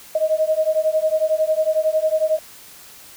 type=beating tone pair; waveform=sine; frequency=622.3 / 633.3 Hz; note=D#5 / D#5; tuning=0 / +30 cents; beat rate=11 Hz; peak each=-19 dBFS; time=0.15-2.39 s; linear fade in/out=5 ms; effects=white hiss -43 dBFS RMS until 3.16 s